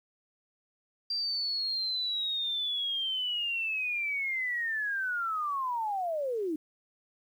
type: linear sweep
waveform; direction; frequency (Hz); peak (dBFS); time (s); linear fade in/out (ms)
sine; down; 4730 to 294.1; -29; 1.1-6.56; 5
effects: 10-bit